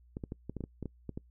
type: clicks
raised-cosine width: 3 ms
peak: -25 dBFS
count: 11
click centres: 0.169 / 0.238 / 0.321 / 0.496 / 0.567 / 0.607 / 0.639 / 0.827 / 0.857 / 1.093 / 1.175 s
effects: noise-tail reverb RT60 0.1 s tail -25 dB re dry + added 60 Hz sine -58 dBFS peak until 1.3 s